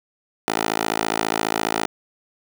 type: tone with high-pass filter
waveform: 10% pulse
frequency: 54.7 Hz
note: A1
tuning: 9 cents flat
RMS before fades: -23 dBFS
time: 0.48-1.86 s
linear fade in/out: 0 ms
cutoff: 500 Hz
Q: 1.1
effects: none